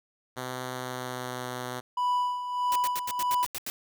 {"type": "tone with pitch glide", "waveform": "5% pulse", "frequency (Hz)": [127.3, 125.26], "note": ["C3", "B2"], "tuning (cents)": [-47, 25], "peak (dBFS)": -22, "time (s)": [0.36, 1.81], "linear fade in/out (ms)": 20, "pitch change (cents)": -28, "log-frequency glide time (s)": [0.69, 1.47]}
{"type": "tone with tremolo", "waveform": "triangle", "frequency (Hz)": 987.8, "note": "B5", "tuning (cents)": 0, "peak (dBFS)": -21, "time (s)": [1.97, 3.45], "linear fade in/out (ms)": 5, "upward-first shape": "sine", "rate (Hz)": 1.6, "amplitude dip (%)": 65}
{"type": "noise bursts", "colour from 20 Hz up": "white", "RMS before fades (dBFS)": -34, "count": 9, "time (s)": [2.72, 3.7], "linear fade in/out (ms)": 0, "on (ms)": 36, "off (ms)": 82}
{"effects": []}